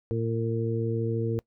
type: harmonic tone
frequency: 114.1 Hz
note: A#2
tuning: 37 cents flat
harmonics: 1 / 2 / 3 / 4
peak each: -28 / -34 / -33 / -30 dBFS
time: 0.11-1.39 s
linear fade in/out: 0 ms
effects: noise-tail reverb RT60 0.1 s tail -23 dB re dry